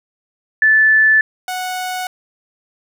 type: tone pair in turn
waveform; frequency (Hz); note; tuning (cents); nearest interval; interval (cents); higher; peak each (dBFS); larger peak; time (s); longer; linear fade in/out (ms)
sine / sawtooth; 1748 / 737.1; A6 / F#5; -12 / -7; octave + minor third; 1495; first; -8 / -17; first; 0.62-1.21 / 1.48-2.07; neither; 2
effects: none